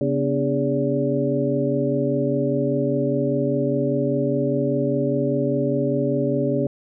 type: tone cluster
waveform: sine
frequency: 137.1 / 248.6 / 293.6 / 408.6 / 573 Hz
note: C#3 / B3 / D4 / G#4 / D5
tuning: -19 / +12 / 0 / -28 / -43 cents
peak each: -25 dBFS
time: 0.01-6.67 s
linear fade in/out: 2 ms
effects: none